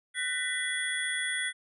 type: tone cluster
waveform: sine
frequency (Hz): 1503 / 1831 / 1986 / 3374 / 9260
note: F#6 / A#6 / B6 / G#7 / D9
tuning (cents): +27 / -32 / +9 / +27 / -25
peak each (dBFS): -36 / -38 / -32 / -36 / -38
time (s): 0.14-1.53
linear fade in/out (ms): 50
effects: none